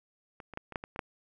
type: clicks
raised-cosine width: 0.5 ms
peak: -30 / -29 / -21 / -29 / -17 / -25 / -27 / -17 dBFS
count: 8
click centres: 0.402 / 0.537 / 0.574 / 0.723 / 0.758 / 0.839 / 0.961 / 0.992 s
effects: none

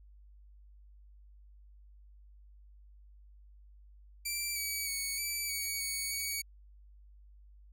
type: tone with pitch steps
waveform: 10% pulse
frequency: 2343 / 2278 / 2225 / 2315 / 2251 / 2232 / 2252 Hz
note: D7 / C#7 / C#7 / D7 / C#7 / C#7 / C#7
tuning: -5 / +47 / +6 / -25 / +26 / +11 / +27 cents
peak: -25 dBFS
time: 4.25-6.42 s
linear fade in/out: 10 ms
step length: 310 ms
effects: added 50 Hz sine -54 dBFS peak until 7.72 s

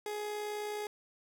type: tone with amplitude modulation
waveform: 30% pulse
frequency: 418.8 Hz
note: G#4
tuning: 15 cents sharp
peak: -32 dBFS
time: 0.06-0.87 s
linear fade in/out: 2 ms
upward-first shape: sine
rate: 59.4 Hz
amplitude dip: 30%
effects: none

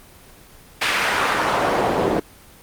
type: noise with band-pass filter sweep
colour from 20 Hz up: pink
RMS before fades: -19 dBFS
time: 0.81-2.2 s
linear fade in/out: 10 ms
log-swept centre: 2400 to 400 Hz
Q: 1.1
effects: pink hiss -46 dBFS RMS until 2.62 s + Opus 24 kbps

